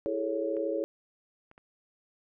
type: chord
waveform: sine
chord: A major seventh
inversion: second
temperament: equal with one note detuned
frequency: 329.6 / 407 / 440 / 554.4 Hz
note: E4 / G#4 / A4 / C#5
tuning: 0 / -35 / 0 / 0 cents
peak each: -34 / -36 / -34 / -32 dBFS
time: 0.06-0.84 s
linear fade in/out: 0 ms
type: clicks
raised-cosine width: 0.5 ms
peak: -38 dBFS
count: 3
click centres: 0.568 / 1.514 / 1.579 s
effects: none